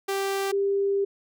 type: tone pair in turn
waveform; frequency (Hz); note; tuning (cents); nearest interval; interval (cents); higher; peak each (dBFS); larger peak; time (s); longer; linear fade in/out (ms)
sawtooth / sine; 392 / 397; G4 / G4; 0 / +22; unison; 22; second; -21; neither; 0.08-0.52 / 0.52-1.05; second; 10
effects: none